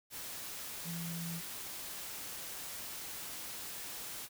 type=tone in noise; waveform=sine; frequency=168.6 Hz; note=E3; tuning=39 cents sharp; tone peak=-39 dBFS; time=0.84-1.42 s; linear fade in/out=50 ms; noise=white; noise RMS=-44 dBFS; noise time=0.1-4.29 s; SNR=+2 dB; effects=none